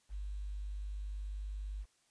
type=tone with quantisation; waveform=sine; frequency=50.1 Hz; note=G1; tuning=38 cents sharp; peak=-38 dBFS; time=0.09-1.86 s; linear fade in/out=50 ms; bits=11; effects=white hiss -73 dBFS RMS until 2.1 s + resampled to 22050 Hz